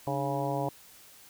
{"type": "harmonic tone with a mistuned harmonic", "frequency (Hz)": 138.59, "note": "C#3", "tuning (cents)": 0, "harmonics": [1, 2, 3, 4, 5, 6, 7], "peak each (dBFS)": [-34, -36, -38, -35, -35, -37, -38], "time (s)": [0.07, 0.69], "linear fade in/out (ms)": 2, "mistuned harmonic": 2, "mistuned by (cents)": 110, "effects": ["white hiss -54 dBFS RMS until 1.29 s"]}